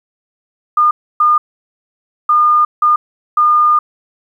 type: tone bursts at uneven times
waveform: sine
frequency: 1214 Hz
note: D#6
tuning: 43 cents flat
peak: -7 dBFS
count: 5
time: 0.77-0.91 / 1.2-1.38 / 2.29-2.65 / 2.82-2.96 / 3.37-3.79 s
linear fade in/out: 5 ms
effects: 8-bit